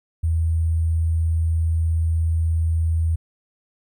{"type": "tone with sample-and-hold", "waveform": "sine", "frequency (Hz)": 81.6, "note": "E2", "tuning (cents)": -17, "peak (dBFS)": -17, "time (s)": [0.23, 3.16], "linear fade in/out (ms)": 10, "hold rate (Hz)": 8820, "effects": []}